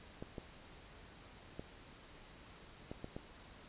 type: clicks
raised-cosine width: 2 ms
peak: -30 dBFS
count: 6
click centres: 0.225 / 0.382 / 1.595 / 2.915 / 3.044 / 3.165 s
effects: pink hiss -57 dBFS RMS until 3.68 s + resampled to 8000 Hz